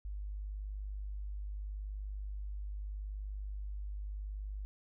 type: tone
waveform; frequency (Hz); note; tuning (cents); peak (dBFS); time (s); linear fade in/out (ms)
sine; 50.4; G1; +49; -38; 0.05-4.65; 0
effects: none